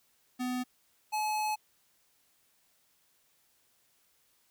square tone pair in turn, 250.7 / 854.5 Hz, B3 / G#5, +26 / +49 cents, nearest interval octave + major sixth, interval 2123 cents, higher second, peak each -32 / -30 dBFS, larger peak second, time 0.39-0.64 / 1.12-1.56 s, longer second, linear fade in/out 20 ms, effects white hiss -70 dBFS RMS until 4.5 s

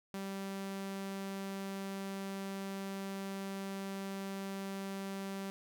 sawtooth tone, 195.1 Hz, G3, 8 cents flat, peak -35 dBFS, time 0.14-5.5 s, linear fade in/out 0 ms, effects none

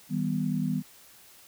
sine chord, Eb augmented, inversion none, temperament equal with one note detuned, 158.74 / 196 / 246.9 Hz, Eb3 / G3 / B3, +35 / 0 / 0 cents, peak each -30 dBFS, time 0.09-0.83 s, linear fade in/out 50 ms, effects white hiss -54 dBFS RMS until 1.47 s

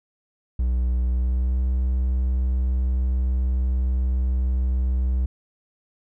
triangle tone with pitch glide, 61.6 to 63.44 Hz, B1 to B1, -4 to +47 cents, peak -17 dBFS, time 0.59-5.26 s, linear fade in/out 5 ms, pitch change +51 cents, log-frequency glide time 1.08-1.6 s, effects none

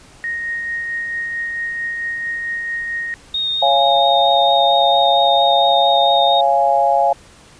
sine tone with tremolo, 1864.7 Hz, A#6, in tune, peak -19 dBFS, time 0.24-3.14 s, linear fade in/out 0 ms, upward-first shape triangle, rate 4.5 Hz, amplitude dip 30%
sine tone with vibrato, 3700 Hz, A#7, 14 cents flat, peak -17 dBFS, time 3.34-6.41 s, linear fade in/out 5 ms, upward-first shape triangle, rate 4.4 Hz, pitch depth 14 cents each way
sine chord, Db major, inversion none, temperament equal with one note detuned, 554.4 / 690.4 / 830.6 Hz, Db5 / F5 / Ab5, 0 / -20 / 0 cents, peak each -18 / -15 / -15 dBFS, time 3.62-7.13 s, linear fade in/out 5 ms
effects pink hiss -45 dBFS RMS until 7.59 s + resampled to 22050 Hz

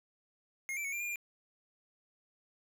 square tone with pitch steps, 2146 / 2335 / 2213 / 2375 / 2417 / 2398 Hz, C7 / D7 / C#7 / D7 / D7 / D7, +43 / -11 / -3 / +19 / +49 / +36 cents, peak -36 dBFS, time 0.69-1.158 s, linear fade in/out 0 ms, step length 78 ms, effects none

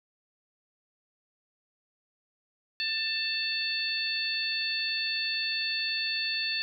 harmonic tone, 889 Hz, A5, 18 cents sharp, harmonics 2 / 3 / 4 / 5, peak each -36 / -33 / -36 / -31 dBFS, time 2.8-6.62 s, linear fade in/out 0 ms, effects none

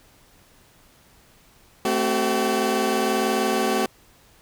20% pulse chord, F# diminished, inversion first, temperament equal with one note detuned, 220 / 261.6 / 379.3 Hz, A3 / C4 / F#4, 0 / 0 / +43 cents, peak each -20 / -22 / -18 dBFS, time 1.85-3.86 s, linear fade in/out 2 ms, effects pink hiss -55 dBFS RMS until 4.41 s

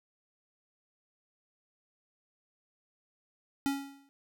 square tone with exponential decay, 277.4 Hz, C#4, 1 cent sharp, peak -26 dBFS, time 3.66-4.09 s, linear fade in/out 0 ms, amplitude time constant 93 ms, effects none

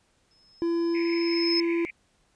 sine tone with exponential growth, 5180 Hz, E8, 31 cents flat, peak -22 dBFS, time 0.31-1.6 s, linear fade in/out 1 ms, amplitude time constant 280 ms
triangle tone, 337.7 Hz, E4, 42 cents sharp, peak -21 dBFS, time 0.62-1.85 s, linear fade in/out 0 ms
white band-pass noise, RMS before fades -38 dBFS, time 0.94-1.91 s, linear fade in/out 10 ms, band 2100 to 2400 Hz, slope 96 dB/octave
effects pink hiss -67 dBFS RMS until 2.35 s + resampled to 22050 Hz

